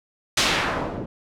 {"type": "noise with low-pass filter sweep", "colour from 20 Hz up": "white", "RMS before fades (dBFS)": -24, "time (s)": [0.37, 1.06], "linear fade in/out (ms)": 5, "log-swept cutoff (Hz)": [5900, 300], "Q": 0.92, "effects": []}